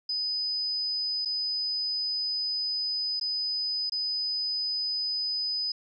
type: tone with dropouts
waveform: sine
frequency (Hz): 5000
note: D#8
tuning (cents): +8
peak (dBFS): -27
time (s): 0.09-5.72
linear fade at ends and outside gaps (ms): 5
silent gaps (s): 1.25-1.256 / 3.198-3.211 / 3.897-3.92
effects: none